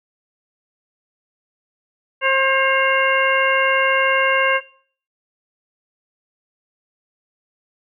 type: harmonic tone with a mistuned harmonic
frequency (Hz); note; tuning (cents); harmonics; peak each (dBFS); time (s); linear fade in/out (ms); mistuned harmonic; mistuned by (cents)
534; C5; +35; 1 / 2 / 3 / 4 / 5; -20 / -20 / -20 / -20 / -20; 2.21-4.61; 50; 5; +69
effects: noise-tail reverb RT60 0.5 s tail -19 dB re dry